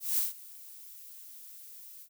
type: noise with ADSR envelope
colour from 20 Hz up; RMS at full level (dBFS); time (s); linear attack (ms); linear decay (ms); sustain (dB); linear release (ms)
violet; -27; 0-2.09; 180; 150; -22; 69
effects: none

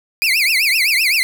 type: tone with vibrato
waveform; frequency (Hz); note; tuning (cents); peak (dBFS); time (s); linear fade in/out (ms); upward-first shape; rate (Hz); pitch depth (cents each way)
30% pulse; 2349; D7; 0; -10; 0.22-1.23; 0; triangle; 7.8; 290
effects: none

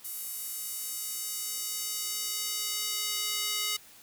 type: tone with high-pass filter sweep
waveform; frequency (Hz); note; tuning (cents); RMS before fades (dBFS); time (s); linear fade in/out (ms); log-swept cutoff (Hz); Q
square; 419.9; G#4; +19; -34; 0.04-3.77; 10; 11000 to 3100; 0.91
effects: white hiss -54 dBFS RMS until 4.02 s

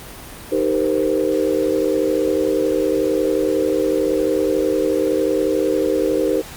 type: chord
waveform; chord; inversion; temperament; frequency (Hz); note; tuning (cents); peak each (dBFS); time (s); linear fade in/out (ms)
sine; C minor seventh; first; equal with one note detuned; 311.1 / 392 / 466.2 / 517.2; Eb4 / G4 / Bb4 / C5; 0 / 0 / 0 / -20; -21; 0.51-6.42; 20
effects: pink hiss -36 dBFS RMS until 6.56 s + Opus 32 kbps

